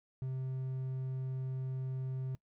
triangle tone, 130.81 Hz, C3, in tune, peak -33 dBFS, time 0.22-2.35 s, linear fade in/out 0 ms, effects noise-tail reverb RT60 0.1 s tail -21 dB re dry

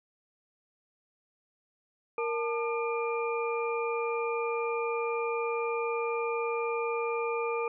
sine tone cluster, 466.3 / 884 / 1206 / 2396 Hz, A#4 / A5 / D6 / D7, +1 / +8 / +46 / +34 cents, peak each -30 / -37 / -36 / -38 dBFS, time 2.18-7.68 s, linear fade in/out 2 ms, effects none

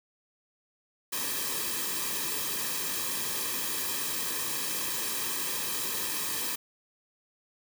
white noise with comb filter, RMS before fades -32 dBFS, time 1.12-6.56 s, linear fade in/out 10 ms, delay 1.4 ms, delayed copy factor -0.75, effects none

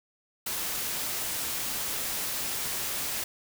white noise, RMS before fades -32 dBFS, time 0.46-3.24 s, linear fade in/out 5 ms, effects none

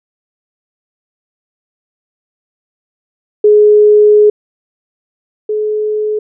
sine tone pair in turn, 420 / 425.9 Hz, G#4 / G#4, +19 / +44 cents, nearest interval unison, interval 25 cents, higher second, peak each -3 / -12 dBFS, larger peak first, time 3.44-4.3 / 5.49-6.19 s, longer first, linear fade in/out 5 ms, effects none

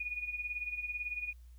sine tone with tremolo, 2456 Hz, D#7, 23 cents flat, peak -33 dBFS, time 0-1.33 s, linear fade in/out 5 ms, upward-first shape sine, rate 18 Hz, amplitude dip 70%, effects added 60 Hz sine -51 dBFS peak until 1.58 s + white hiss -73 dBFS RMS until 1.58 s

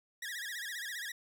sawtooth tone with vibrato, 1783 Hz, A6, 22 cents sharp, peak -35 dBFS, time 0.22-1.12 s, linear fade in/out 5 ms, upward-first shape sine, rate 15 Hz, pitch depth 170 cents each way, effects none

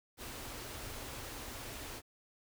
pink band-stop noise, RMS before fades -45 dBFS, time 0.17-2.02 s, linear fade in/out 50 ms, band 140 to 210 Hz, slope 96 dB/octave, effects none

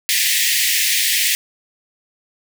pink high-pass noise, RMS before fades -17 dBFS, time 0.09-1.35 s, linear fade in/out 0 ms, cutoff 1800 Hz, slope 96 dB/octave, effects none

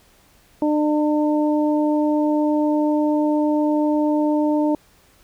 harmonic tone, 300.7 Hz, D4, 41 cents sharp, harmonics 1 / 2 / 3, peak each -17 / -23 / -27 dBFS, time 0.62-4.75 s, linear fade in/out 2 ms, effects pink hiss -55 dBFS RMS until 5.23 s

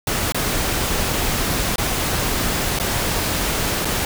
pink noise with dropouts, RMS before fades -21 dBFS, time 0.07-4.05 s, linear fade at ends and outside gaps 2 ms, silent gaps 0.322-0.345 / 1.759-1.781 / 2.789-2.798 / 3.848-3.853 s, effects none

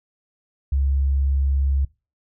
sine tone, 68.6 Hz, C#2, 17 cents flat, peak -17 dBFS, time 0.72-1.85 s, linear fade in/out 5 ms, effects noise-tail reverb RT60 0.3 s tail -23 dB re dry

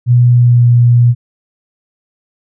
sine tone with pitch glide, 122.1 to 120.42 Hz, B2 to B2, -19 to -43 cents, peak -4 dBFS, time 0.06-1.15 s, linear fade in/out 50 ms, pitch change -24 cents, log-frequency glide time 0.3-0.67 s, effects none

